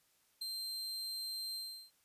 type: tone with ADSR envelope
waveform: 40% pulse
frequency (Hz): 4149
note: C8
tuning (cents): -15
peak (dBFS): -35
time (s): 0.41-1.91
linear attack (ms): 9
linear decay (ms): 5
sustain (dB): -3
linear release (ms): 360
effects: white hiss -73 dBFS RMS until 2.04 s + resampled to 32000 Hz